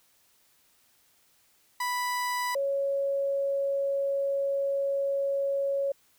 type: tone pair in turn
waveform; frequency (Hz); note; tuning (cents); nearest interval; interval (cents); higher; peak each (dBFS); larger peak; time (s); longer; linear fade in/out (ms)
30% pulse / sine; 987.8 / 554.4; B5 / C#5; 0 / 0; minor seventh; 1000; first; -25; neither; 1.8-2.55 / 2.55-5.92; second; 5
effects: white hiss -65 dBFS RMS until 6.18 s